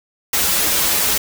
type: noise with comb filter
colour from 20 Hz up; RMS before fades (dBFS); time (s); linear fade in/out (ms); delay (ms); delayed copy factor
white; -17; 0.33-1.18; 5; 7.8; -0.8
effects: none